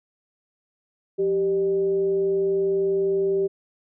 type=tone with frequency modulation; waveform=sine; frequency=390.1 Hz; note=G4; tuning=8 cents flat; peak=-19 dBFS; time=1.18-3.48 s; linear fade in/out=20 ms; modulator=216 Hz; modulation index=0.28; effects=none